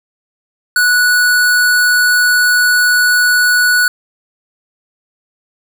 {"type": "tone", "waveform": "square", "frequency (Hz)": 1473, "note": "F#6", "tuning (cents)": -8, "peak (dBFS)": -9, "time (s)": [0.76, 3.88], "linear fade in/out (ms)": 2, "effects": []}